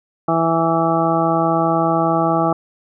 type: harmonic tone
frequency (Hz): 164.81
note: E3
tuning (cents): 0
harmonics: 1 / 2 / 3 / 4 / 5 / 7 / 8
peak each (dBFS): -22 / -20 / -26 / -20 / -20 / -22 / -26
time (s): 0.28-2.53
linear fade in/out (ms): 5
effects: none